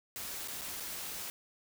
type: noise with dropouts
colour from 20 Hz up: white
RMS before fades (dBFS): -41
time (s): 0.16-1.3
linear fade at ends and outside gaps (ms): 0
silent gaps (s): 0.476-0.483 / 0.612-0.617 / 0.8-0.804
effects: none